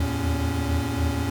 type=tone cluster; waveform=square; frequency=77.8 / 80.6 / 84.5 / 113.4 / 279 Hz; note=D#2 / E2 / E2 / A#2 / C#4; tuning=0 / -38 / +43 / -47 / +11 cents; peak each=-30 dBFS; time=0-1.3 s; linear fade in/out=5 ms; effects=none